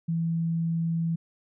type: tone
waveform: sine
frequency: 165.6 Hz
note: E3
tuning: 8 cents sharp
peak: -24 dBFS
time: 0.08-1.16 s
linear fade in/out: 10 ms
effects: none